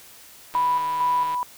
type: click train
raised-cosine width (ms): 0.3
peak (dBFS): -23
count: 125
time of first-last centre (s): 0.54-1.345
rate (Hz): 154
type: tone with tremolo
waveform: sine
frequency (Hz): 987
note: B5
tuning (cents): -1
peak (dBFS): -18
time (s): 0.55-1.43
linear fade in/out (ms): 0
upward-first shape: square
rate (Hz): 2.2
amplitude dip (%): 40
effects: white hiss -47 dBFS RMS until 1.57 s